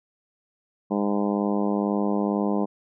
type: harmonic tone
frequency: 102.1 Hz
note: G#2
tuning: 29 cents flat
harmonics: 2 / 3 / 4 / 5 / 6 / 7 / 8 / 9 / 10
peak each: -24 / -28 / -30 / -32 / -34 / -35 / -36 / -37 / -38 dBFS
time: 0.9-2.66 s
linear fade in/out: 20 ms
effects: none